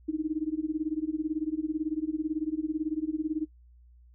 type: tone with tremolo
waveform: sine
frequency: 311.1 Hz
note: D#4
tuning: in tune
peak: -24 dBFS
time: 0.08-3.46 s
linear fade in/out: 10 ms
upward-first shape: sine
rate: 18 Hz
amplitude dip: 95%
effects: noise-tail reverb RT60 0.1 s tail -21 dB re dry + added 60 Hz sine -53 dBFS peak until 4.14 s